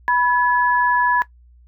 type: tone pair together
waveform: sine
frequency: 984.4 / 1700 Hz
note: B5 / G#6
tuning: -6 / +40 cents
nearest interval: major sixth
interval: 946 cents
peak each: -17 dBFS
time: 0.08-1.22 s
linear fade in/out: 0 ms
effects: noise-tail reverb RT60 0.1 s tail -17 dB re dry + added 60 Hz sine -46 dBFS peak until 1.67 s